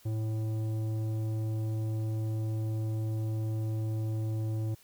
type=tone with tanh clipping; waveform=triangle; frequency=109.7 Hz; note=A2; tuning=5 cents flat; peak=-31 dBFS; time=0.05-4.75 s; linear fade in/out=10 ms; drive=15 dB; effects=white hiss -60 dBFS RMS until 4.83 s